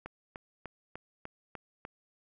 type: click train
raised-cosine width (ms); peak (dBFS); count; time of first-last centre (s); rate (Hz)
0.5; -26; 7; 0.06-1.851; 3.35
effects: none